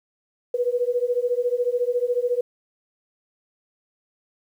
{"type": "beating tone pair", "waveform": "sine", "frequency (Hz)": [481.9, 495.9], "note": ["B4", "B4"], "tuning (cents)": [-43, 7], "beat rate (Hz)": 14, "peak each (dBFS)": -23, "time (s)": [0.54, 2.41], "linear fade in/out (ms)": 5, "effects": ["9-bit"]}